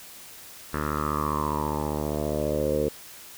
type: tone with low-pass filter sweep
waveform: 10% pulse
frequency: 74.9 Hz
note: D2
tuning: 35 cents sharp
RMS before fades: -27 dBFS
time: 0.73-2.89 s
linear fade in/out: 10 ms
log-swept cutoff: 1500 to 480 Hz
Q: 7
effects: white hiss -45 dBFS RMS until 3.37 s